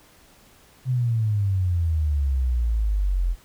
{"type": "exponential sweep", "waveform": "sine", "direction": "down", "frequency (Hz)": [130.81, 41.89], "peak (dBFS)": -19, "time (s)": [0.85, 3.36], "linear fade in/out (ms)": 50, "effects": ["pink hiss -54 dBFS RMS until 3.44 s"]}